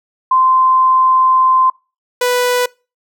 sine / sawtooth tone pair in turn, 1038 / 493.8 Hz, C6 / B4, -14 / 0 cents, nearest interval octave + minor second, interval 1286 cents, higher first, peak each -8 dBFS, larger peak neither, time 0.31-1.7 / 2.21-2.66 s, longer first, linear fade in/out 5 ms, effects noise-tail reverb RT60 0.3 s tail -24 dB re dry

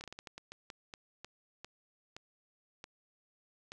slowing click train, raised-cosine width 0.2 ms, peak -28 dBFS, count 15, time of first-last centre 0.01-3.719 s, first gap 29 ms, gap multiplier 1.3, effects none

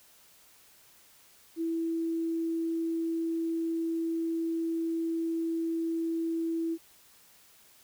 sine tone, 329.6 Hz, E4, in tune, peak -28 dBFS, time 1.56-6.78 s, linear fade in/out 50 ms, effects white hiss -59 dBFS RMS until 7.83 s

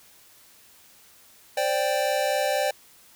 square chord, C suspended second, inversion none, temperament equal, 523.3 / 587.3 / 784 Hz, C5 / D5 / G5, 0 / 0 / 0 cents, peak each -29 / -26 / -28 dBFS, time 1.57-2.71 s, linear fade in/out 5 ms, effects white hiss -54 dBFS RMS until 3.15 s

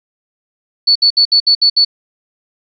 sine tone bursts, 4450 Hz, C#8, 6 cents sharp, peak -6 dBFS, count 7, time 0.87-1.849 s, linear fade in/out 10 ms, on 85 ms, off 64 ms, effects none

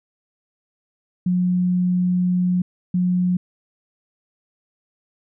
sine tone bursts at uneven times, 180.2 Hz, F#3, 45 cents flat, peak -16 dBFS, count 2, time 1.26-2.62 / 2.94-3.37 s, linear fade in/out 5 ms, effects none

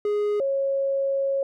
triangle / sine tone pair in turn, 415.3 / 547.6 Hz, G#4 / C#5, 0 / -21 cents, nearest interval perfect fourth, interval 479 cents, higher second, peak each -19 / -21 dBFS, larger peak first, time 0.05-0.4 / 0.4-1.43 s, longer second, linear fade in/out 2 ms, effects none

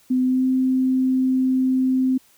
sine tone with pitch glide, 255.2 to 259.4 Hz, C4 to C4, -43 to -15 cents, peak -16 dBFS, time 0.1-2.18 s, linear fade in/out 10 ms, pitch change +28 cents, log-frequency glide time 0.23-0.46 s, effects white hiss -56 dBFS RMS until 2.37 s

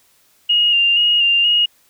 sine tone with vibrato, 2833 Hz, F7, 24 cents sharp, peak -11 dBFS, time 0.49-1.66 s, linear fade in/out 10 ms, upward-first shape square, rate 2.1 Hz, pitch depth 25 cents each way, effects white hiss -56 dBFS RMS until 1.89 s

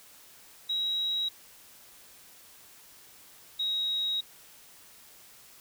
sine tone pair in turn, 3842 / 3802 Hz, B7 / A#7, -48 / +33 cents, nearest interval unison, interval 19 cents, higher first, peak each -27 dBFS, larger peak neither, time 0.69-1.29 / 3.59-4.21 s, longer second, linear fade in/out 10 ms, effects white hiss -54 dBFS RMS until 5.6 s

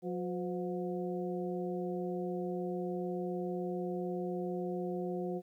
harmonic tone with a mistuned harmonic, 180.4 Hz, F#3, 44 cents flat, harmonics 1 / 2 / 3 / 4, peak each -38 / -37 / -42 / -45 dBFS, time 0.02-5.42 s, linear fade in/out 50 ms, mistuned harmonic 3, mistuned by -88 cents, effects 12-bit

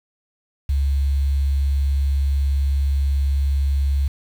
sine tone with quantisation, 69.3 Hz, C#2, in tune, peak -16 dBFS, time 0.69-4.08 s, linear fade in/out 5 ms, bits 7, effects none

